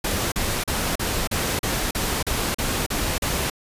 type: noise bursts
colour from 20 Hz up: pink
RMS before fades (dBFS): -24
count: 11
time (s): 0.04-3.5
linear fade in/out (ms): 5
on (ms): 280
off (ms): 38
effects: resampled to 32000 Hz